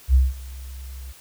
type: tone with ADSR envelope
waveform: sine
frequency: 65.1 Hz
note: C2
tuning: 8 cents flat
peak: -10 dBFS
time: 0.08-1.13 s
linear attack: 63 ms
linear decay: 190 ms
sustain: -23 dB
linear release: 20 ms
effects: white hiss -48 dBFS RMS until 1.2 s